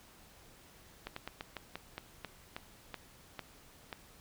slowing click train, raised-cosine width 0.3 ms, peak -24 dBFS, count 12, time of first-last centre 1.07-3.928 s, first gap 94 ms, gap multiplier 1.19, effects pink hiss -59 dBFS RMS until 4.2 s

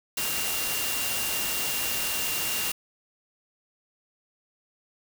sine tone in noise, 2782 Hz, F7, 7 cents flat, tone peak -34 dBFS, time 0.17-2.72 s, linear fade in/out 5 ms, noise white, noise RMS -29 dBFS, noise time 0.17-2.72 s, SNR -8 dB, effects none

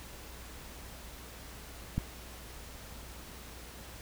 click, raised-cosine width 5 ms, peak -17 dBFS, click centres 1.98 s, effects added 60 Hz sine -50 dBFS peak until 4.01 s + pink hiss -49 dBFS RMS until 4.01 s

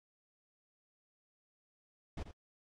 brown noise with echo, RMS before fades -40 dBFS, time 2.17-2.23 s, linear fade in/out 5 ms, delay 84 ms, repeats 1, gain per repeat -10 dB, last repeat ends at 2.314 s, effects low-pass 7000 Hz 12 dB/octave + AAC 48 kbps

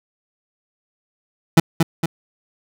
30% pulse tone with echo, 164.81 Hz, E3, in tune, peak -4 dBFS, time 1.57-1.6 s, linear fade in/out 5 ms, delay 230 ms, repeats 2, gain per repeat -5 dB, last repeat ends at 2.06 s, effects none

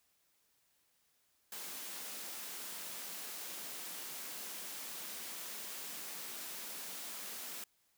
white high-pass noise, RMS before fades -45 dBFS, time 1.52-7.64 s, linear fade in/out 2 ms, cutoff 160 Hz, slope 96 dB/octave, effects white hiss -75 dBFS RMS until 7.97 s

